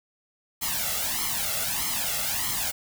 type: noise with flanger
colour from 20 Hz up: white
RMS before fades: -28 dBFS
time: 0.61-2.72 s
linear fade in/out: 20 ms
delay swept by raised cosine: 0.95 to 1.5 ms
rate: 1.6 Hz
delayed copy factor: +0.85
effects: none